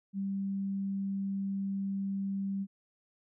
sine tone, 196 Hz, G3, in tune, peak -31 dBFS, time 0.13-2.67 s, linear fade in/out 50 ms, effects none

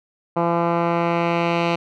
10% pulse tone with low-pass filter sweep, 170 Hz, F3, 46 cents flat, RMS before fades -20 dBFS, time 0.36-1.76 s, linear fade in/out 10 ms, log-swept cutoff 1100 to 3200 Hz, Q 1.4, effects none

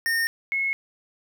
square / sine tone pair in turn, 1832 / 2179 Hz, A#6 / C#7, -31 / -30 cents, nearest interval minor third, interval 301 cents, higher second, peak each -22 dBFS, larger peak neither, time 0.06-0.27 / 0.52-0.73 s, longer neither, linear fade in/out 0 ms, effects 10-bit

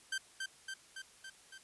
sawtooth tone with echo, 1561 Hz, G6, 8 cents flat, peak -31 dBFS, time 0.12-0.18 s, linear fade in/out 5 ms, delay 280 ms, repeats 5, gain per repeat -3 dB, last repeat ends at 1.58 s, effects white hiss -61 dBFS RMS until 1.63 s + resampled to 24000 Hz

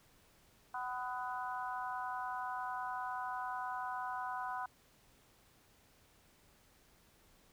harmonic tone with a mistuned harmonic, 250.6 Hz, B3, 25 cents sharp, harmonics 3 / 4 / 5 / 6, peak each -42 / -41 / -46 / -46 dBFS, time 0.74-4.66 s, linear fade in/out 5 ms, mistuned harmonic 6, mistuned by -23 cents, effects pink hiss -67 dBFS RMS until 7.52 s

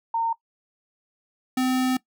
sine / square tone pair in turn, 915 / 256.8 Hz, A#5 / C4, -32 / -32 cents, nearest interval octave + minor seventh, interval 2200 cents, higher first, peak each -21 dBFS, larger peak neither, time 0.14-0.33 / 1.57-1.97 s, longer second, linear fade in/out 5 ms, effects noise-tail reverb RT60 0.1 s tail -20 dB re dry

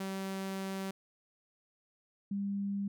sawtooth / sine tone pair in turn, 192.6 / 199.68 Hz, G3 / G3, -30 / +32 cents, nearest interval minor second, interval 62 cents, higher second, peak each -32 / -32 dBFS, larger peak neither, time 0-0.91 / 2.31-2.88 s, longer first, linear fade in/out 5 ms, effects none

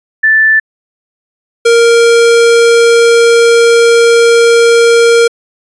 sine / square tone pair in turn, 1760 / 466.2 Hz, A6 / A#4, 0 / 0 cents, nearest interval octave + major seventh, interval 2300 cents, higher first, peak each -4 dBFS, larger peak neither, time 0.23-0.6 / 1.65-5.28 s, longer second, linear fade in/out 10 ms, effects resampled to 22050 Hz

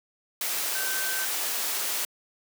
sine tone in noise, 1542 Hz, G6, 29 cents flat, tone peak -32 dBFS, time 0.75-1.25 s, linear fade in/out 2 ms, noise white, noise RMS -29 dBFS, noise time 0.41-2.05 s, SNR -6 dB, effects high-pass 400 Hz 12 dB/octave

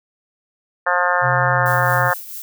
harmonic tone, 178 Hz, F3, 33 cents sharp, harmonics 3 / 4 / 5 / 6 / 7 / 8 / 9 / 10, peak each -23 / -23 / -23 / -23 / -23 / -23 / -23 / -23 dBFS, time 0.86-2.14 s, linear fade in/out 10 ms
triangle tone with pitch glide, 129.2 to 125.88 Hz, C3 to B2, -21 to +33 cents, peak -19 dBFS, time 1.21-2.12 s, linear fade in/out 50 ms, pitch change -46 cents, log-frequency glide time 1.56-1.61 s
violet noise with tremolo, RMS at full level -30 dBFS, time 1.66-2.42 s, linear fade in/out 0 ms, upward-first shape triangle, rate 4.6 Hz, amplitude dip 55%
effects none

